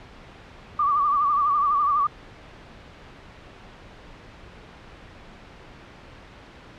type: tone with vibrato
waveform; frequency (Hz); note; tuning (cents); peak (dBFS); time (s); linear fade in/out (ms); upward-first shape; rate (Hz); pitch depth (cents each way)
sine; 1165; D6; -14; -18; 0.79-2.07; 5; sine; 12; 76
effects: pink hiss -45 dBFS RMS until 6.78 s + low-pass 3000 Hz 12 dB/octave